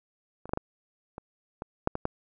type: clicks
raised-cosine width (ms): 1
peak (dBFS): -27 / -26 / -12 / -16 / -24 / -21 / -9 / -17 / -13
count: 9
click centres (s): 0.456 / 0.493 / 0.535 / 0.574 / 1.181 / 1.621 / 1.874 / 1.954 / 2.054
effects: none